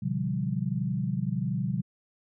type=chord; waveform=sine; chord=G dominant seventh; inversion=first; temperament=equal with one note detuned; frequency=123.47 / 143.23 / 174.61 / 196 Hz; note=B2 / D3 / F3 / G3; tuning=0 / -43 / 0 / 0 cents; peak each=-32 dBFS; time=0.02-1.82 s; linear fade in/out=10 ms; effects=none